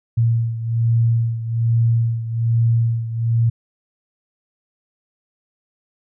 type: beating tone pair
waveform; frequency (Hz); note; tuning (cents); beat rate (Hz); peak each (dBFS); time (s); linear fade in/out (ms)
sine; 115.3 / 116.5; A#2 / A#2; -19 / -1; 1.2; -16 / -21; 0.17-3.5; 10
effects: none